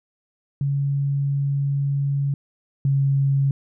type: tone pair in turn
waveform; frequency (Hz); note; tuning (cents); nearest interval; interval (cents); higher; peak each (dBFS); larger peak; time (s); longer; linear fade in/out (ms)
sine; 140.1 / 137.93; C#3 / C#3; +19 / -8; unison; 27; first; -19 / -16; second; 0.61-2.34 / 2.85-3.51; first; 2
effects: none